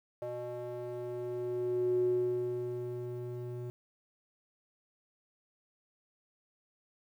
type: tone with band-pass filter sweep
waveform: square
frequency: 122.1 Hz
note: B2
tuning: 19 cents flat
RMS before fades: -35 dBFS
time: 0.22-3.7 s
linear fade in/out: 0 ms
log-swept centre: 550 to 250 Hz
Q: 8.4
effects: 11-bit